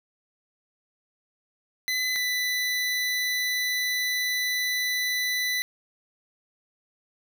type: tone pair in turn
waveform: 25% pulse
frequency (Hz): 2015 / 1990.7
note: B6 / B6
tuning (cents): +34 / +13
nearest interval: unison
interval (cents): 21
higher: first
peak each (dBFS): -21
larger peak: neither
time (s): 1.88-2.16 / 2.16-5.62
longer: second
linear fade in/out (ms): 0
effects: none